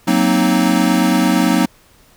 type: chord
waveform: square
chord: C half-diminished seventh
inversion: second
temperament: equal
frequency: 185 / 233.1 / 261.6 / 311.1 Hz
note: Gb3 / Bb3 / C4 / Eb4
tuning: 0 / 0 / 0 / 0 cents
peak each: -18 dBFS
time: 0.07-1.66 s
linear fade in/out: 10 ms
effects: pink hiss -50 dBFS RMS until 2.16 s